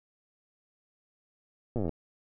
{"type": "slowing click train", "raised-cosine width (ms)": 2, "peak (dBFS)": -19, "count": 14, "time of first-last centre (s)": [1.76, 1.893], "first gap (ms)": 8, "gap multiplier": 1.04, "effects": []}